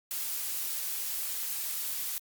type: noise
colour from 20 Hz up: blue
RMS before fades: -34 dBFS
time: 0.11-2.18 s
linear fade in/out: 0 ms
effects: Opus 48 kbps